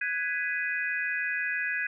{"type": "chord", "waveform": "sine", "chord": "G# minor seventh", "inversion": "third", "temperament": "just", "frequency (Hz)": [1495.1, 1661.2, 1993.5, 2492], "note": ["F#6", "G#6", "B6", "D#7"], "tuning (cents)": [18, 0, 16, 2], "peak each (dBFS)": [-36, -30, -35, -34], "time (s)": [0.01, 1.87], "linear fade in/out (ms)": 5, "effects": []}